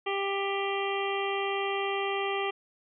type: harmonic tone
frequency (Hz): 395.1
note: G4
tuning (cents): +14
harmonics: 1 / 2 / 3 / 5 / 6 / 7 / 8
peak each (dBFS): -31 / -34 / -36 / -38 / -39 / -39 / -40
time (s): 0.06-2.51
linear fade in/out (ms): 10
effects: none